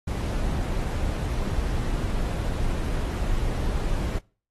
brown noise, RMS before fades -26 dBFS, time 0.07-4.19 s, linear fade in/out 10 ms, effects noise-tail reverb RT60 0.4 s tail -25 dB re dry + AAC 32 kbps

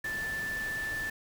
sine tone in noise, 1760 Hz, A6, in tune, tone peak -32 dBFS, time 0.04-1.1 s, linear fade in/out 5 ms, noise pink, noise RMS -43 dBFS, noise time 0.04-1.1 s, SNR +8 dB, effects none

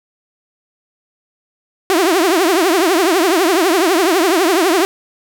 sawtooth tone with vibrato, 353.3 Hz, F4, 20 cents sharp, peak -7 dBFS, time 1.9-4.85 s, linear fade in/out 0 ms, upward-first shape triangle, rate 12 Hz, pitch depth 250 cents each way, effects 7-bit

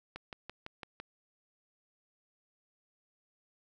click train, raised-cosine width 0.3 ms, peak -26 dBFS, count 6, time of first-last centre 0.16-1 s, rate 5.95 Hz, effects none

